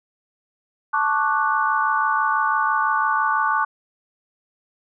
sine chord, D major seventh, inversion second, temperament equal, 880 / 1108.7 / 1174.7 / 1480 Hz, A5 / C#6 / D6 / F#6, 0 / 0 / 0 / 0 cents, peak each -23 dBFS, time 0.93-3.65 s, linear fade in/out 10 ms, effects none

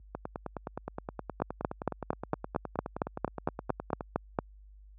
two click trains, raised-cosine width 1 ms, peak -13 / -21 dBFS, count 14 / 38, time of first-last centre 1.42-4.388 / 0.15-4.008 s, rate 4.38 / 9.59 Hz, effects added 50 Hz sine -42 dBFS peak until 4.98 s + high-pass 80 Hz 12 dB/octave

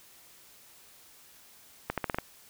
accelerating click train, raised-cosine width 0.5 ms, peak -14 dBFS, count 6, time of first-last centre 1.9-2.186 s, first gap 77 ms, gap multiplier 0.85, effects white hiss -56 dBFS RMS until 2.49 s

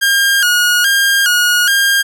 sawtooth tone with vibrato, 1525 Hz, G6, 48 cents flat, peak -6 dBFS, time 0.01-2.03 s, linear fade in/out 20 ms, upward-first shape square, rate 1.2 Hz, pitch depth 93 cents each way, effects none

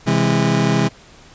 30% pulse chord, C augmented, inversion none, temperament just, 130.81 / 163.52 / 204.4 Hz, C3 / E3 / G#3, 0 / -14 / -27 cents, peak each -16 dBFS, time 0.06-0.89 s, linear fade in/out 20 ms, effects pink hiss -45 dBFS RMS until 1.34 s + resampled to 16000 Hz

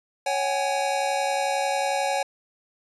square chord, C# suspended fourth, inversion none, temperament equal with one note detuned, 554.4 / 759.5 / 830.6 Hz, C#5 / F#5 / G#5, 0 / +45 / 0 cents, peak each -28 dBFS, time 0.26-2.23 s, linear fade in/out 5 ms, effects resampled to 24000 Hz

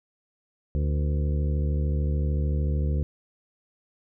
harmonic tone with a mistuned harmonic, 73.42 Hz, D2, in tune, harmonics 1 / 2 / 3 / 4 / 5 / 6 / 7, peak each -23 / -29 / -37 / -41 / -41 / -42 / -42 dBFS, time 0.75-3.03 s, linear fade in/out 0 ms, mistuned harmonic 6, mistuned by +62 cents, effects none

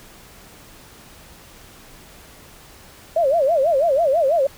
sine tone with vibrato, 603 Hz, D5, 46 cents sharp, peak -14 dBFS, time 3.16-4.47 s, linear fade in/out 5 ms, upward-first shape sine, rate 6.1 Hz, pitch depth 240 cents each way, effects pink hiss -45 dBFS RMS until 4.57 s

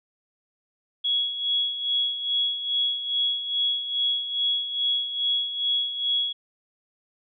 sine tone with tremolo, 3343 Hz, G#7, 11 cents sharp, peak -20 dBFS, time 1.04-6.33 s, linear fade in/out 10 ms, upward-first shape sine, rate 2.4 Hz, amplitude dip 65%, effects none

